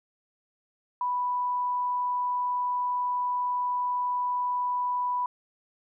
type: tone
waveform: sine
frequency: 987.8 Hz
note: B5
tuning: in tune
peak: -25 dBFS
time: 1.01-5.26 s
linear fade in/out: 2 ms
effects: none